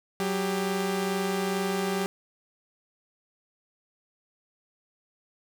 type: tone pair together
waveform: sawtooth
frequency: 187.5 / 397.3 Hz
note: F#3 / G4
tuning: +23 / +23 cents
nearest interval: octave + minor second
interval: 1300 cents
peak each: -25 dBFS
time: 0.2-2.06 s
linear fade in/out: 0 ms
effects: none